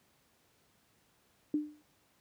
sine tone with exponential decay, 299.7 Hz, D4, 35 cents sharp, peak -25 dBFS, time 1.54-1.82 s, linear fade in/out 2 ms, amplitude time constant 59 ms, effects pink hiss -70 dBFS RMS until 2.2 s + high-pass 80 Hz 12 dB/octave

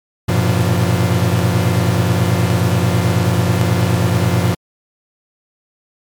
45% pulse tone cluster, 95.4 / 113.4 / 122.7 / 173.7 Hz, G2 / A#2 / B2 / F3, -47 / -47 / -11 / -9 cents, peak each -18 dBFS, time 0.28-4.55 s, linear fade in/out 10 ms, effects MP3 96 kbps

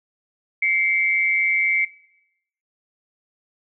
sine tone pair together, 2108 / 2288 Hz, C7 / D7, +12 / -46 cents, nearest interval minor second, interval 142 cents, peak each -20 dBFS, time 0.62-1.85 s, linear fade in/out 5 ms, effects noise-tail reverb RT60 0.8 s tail -19 dB re dry

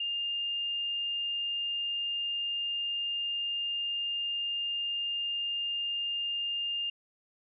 sine tone, 2811 Hz, F7, 11 cents sharp, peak -30 dBFS, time 0-6.9 s, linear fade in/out 5 ms, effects none

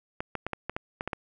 clicks, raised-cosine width 0.5 ms, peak -16 dBFS, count 9, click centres 0.205 / 0.353 / 0.466 / 0.533 / 0.696 / 0.765 / 1.009 / 1.076 / 1.132 s, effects none

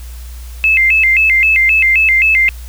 sine tone with vibrato, 2337 Hz, D7, 9 cents flat, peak -7 dBFS, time 0.64-2.49 s, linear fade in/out 0 ms, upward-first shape square, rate 3.8 Hz, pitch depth 190 cents each way, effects added 60 Hz sine -26 dBFS peak until 2.68 s + white hiss -40 dBFS RMS until 2.68 s

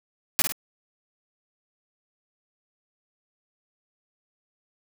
white noise with echo, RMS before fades -20 dBFS, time 0.39-0.42 s, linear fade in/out 0 ms, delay 51 ms, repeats 2, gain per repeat -6 dB, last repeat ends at 0.522 s, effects none

